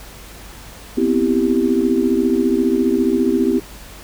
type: chord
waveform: sine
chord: C major seventh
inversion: third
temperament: equal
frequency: 246.9 / 261.6 / 329.6 / 392 Hz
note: B3 / C4 / E4 / G4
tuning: 0 / 0 / 0 / 0 cents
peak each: -19 dBFS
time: 0.97-3.6 s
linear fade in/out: 10 ms
effects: added 50 Hz sine -39 dBFS peak until 4.03 s + pink hiss -39 dBFS RMS until 4.03 s